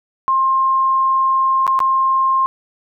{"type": "tone with dropouts", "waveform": "sine", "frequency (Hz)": 1061, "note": "C6", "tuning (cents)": 24, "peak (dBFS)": -12, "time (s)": [0.28, 2.46], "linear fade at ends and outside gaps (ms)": 0, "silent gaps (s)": [[1.667, 1.677], [1.791, 1.803]], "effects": []}